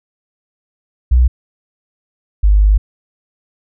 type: tone pair in turn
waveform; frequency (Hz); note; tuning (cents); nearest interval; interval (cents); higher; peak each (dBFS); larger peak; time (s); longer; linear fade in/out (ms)
sine; 61.74 / 50.76; B1 / G#1; 0 / -39; minor third; 339; first; -6; neither; 1.11-1.28 / 2.43-2.78; second; 10
effects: none